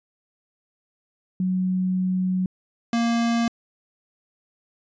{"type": "tone pair in turn", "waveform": ["sine", "square"], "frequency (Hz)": [185, 233.1], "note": ["F#3", "A#3"], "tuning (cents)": [0, 0], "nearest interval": "major third", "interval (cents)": 400, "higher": "second", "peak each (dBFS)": [-20, -20], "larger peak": "neither", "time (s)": [[1.4, 2.46], [2.93, 3.48]], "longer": "first", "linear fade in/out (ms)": 2, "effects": ["resampled to 16000 Hz"]}